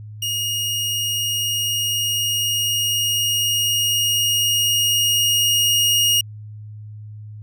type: tone with level ramp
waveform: sawtooth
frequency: 2864 Hz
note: F7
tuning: 43 cents sharp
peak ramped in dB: -18 to -11 dBFS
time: 0.22-6.21 s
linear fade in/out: 5 ms
effects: added 106 Hz sine -33 dBFS peak until 7.42 s